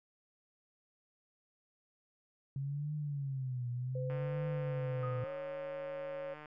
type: tone with vibrato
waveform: sine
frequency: 135.3 Hz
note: C#3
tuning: 42 cents flat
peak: -35 dBFS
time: 2.56-5.24 s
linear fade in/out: 2 ms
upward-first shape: triangle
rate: 0.66 Hz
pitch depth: 200 cents each way
type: tone with pitch glide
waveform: sine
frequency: 509 to 551.9 Hz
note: C5 to C#5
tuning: -48 to -8 cents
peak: -39 dBFS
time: 3.95-6.34 s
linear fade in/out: 5 ms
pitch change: +140 cents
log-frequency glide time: 5.21-5.29 s
type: click train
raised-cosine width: 0.5 ms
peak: -35 dBFS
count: 357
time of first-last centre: 4.1-6.458 s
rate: 151 Hz
type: tone with exponential decay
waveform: sine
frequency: 1244.5 Hz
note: D#6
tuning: in tune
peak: -40 dBFS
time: 5.03-5.68 s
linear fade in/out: 1 ms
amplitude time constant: 140 ms
effects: none